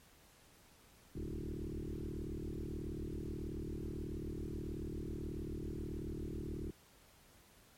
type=tone with frequency modulation; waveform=sine; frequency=130.81 Hz; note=C3; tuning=in tune; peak=-39 dBFS; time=1.15-6.71 s; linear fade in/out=5 ms; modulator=38.4 Hz; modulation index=6.5; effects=pink hiss -64 dBFS RMS until 7.77 s + MP3 64 kbps